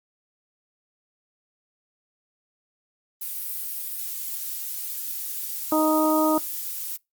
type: noise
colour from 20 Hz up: violet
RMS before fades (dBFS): -31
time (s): 3.21-6.97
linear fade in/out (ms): 10
type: harmonic tone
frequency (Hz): 311.1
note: D#4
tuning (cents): 0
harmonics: 1 / 2 / 3 / 4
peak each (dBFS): -21 / -24 / -26 / -27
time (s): 5.72-6.38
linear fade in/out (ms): 2
effects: noise-tail reverb RT60 0.2 s tail -25 dB re dry + Opus 32 kbps